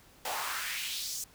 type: noise with high-pass filter sweep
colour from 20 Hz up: pink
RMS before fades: -36 dBFS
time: 0.25-1.24 s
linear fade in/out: 2 ms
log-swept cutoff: 660 to 6900 Hz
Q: 2.4
effects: pink hiss -59 dBFS RMS until 1.34 s